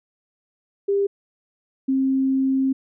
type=tone pair in turn; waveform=sine; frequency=399.1 / 266.4 Hz; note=G4 / C4; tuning=+31 / +31 cents; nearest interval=perfect fifth; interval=700 cents; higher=first; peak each=-17 dBFS; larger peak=neither; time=0.88-1.07 / 1.88-2.73 s; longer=second; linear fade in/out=10 ms; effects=none